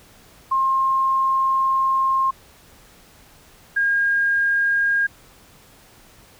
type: tone pair in turn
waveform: sine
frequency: 1065 / 1619.9 Hz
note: C6 / G#6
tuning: +30 / -44 cents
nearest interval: perfect fifth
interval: 726 cents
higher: second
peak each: -16 dBFS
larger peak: neither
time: 0.51-2.31 / 3.76-5.07 s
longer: first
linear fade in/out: 10 ms
effects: pink hiss -50 dBFS RMS until 6.39 s